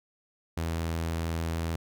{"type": "tone", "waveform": "sawtooth", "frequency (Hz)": 82.41, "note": "E2", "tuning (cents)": 0, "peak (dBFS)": -25, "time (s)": [0.57, 1.76], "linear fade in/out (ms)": 5, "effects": []}